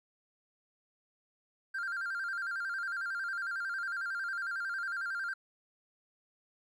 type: tone with vibrato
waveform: triangle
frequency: 1480 Hz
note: F#6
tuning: in tune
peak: -31 dBFS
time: 1.74-5.34 s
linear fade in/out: 10 ms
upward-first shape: square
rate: 11 Hz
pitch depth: 100 cents each way
effects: tanh soft clip ceiling -28 dBFS